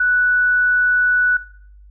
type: tone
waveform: sine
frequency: 1480 Hz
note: F#6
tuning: in tune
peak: -13 dBFS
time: 0-1.37 s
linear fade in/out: 5 ms
effects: noise-tail reverb RT60 0.6 s tail -18 dB re dry + added 50 Hz sine -41 dBFS peak until 1.9 s